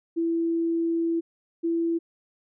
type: tone pair in turn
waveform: sine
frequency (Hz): 332.8 / 334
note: E4 / E4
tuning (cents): +17 / +23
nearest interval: unison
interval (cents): 6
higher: second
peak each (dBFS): -22 / -22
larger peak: neither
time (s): 0.16-1.21 / 1.63-1.99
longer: first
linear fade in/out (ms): 20
effects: none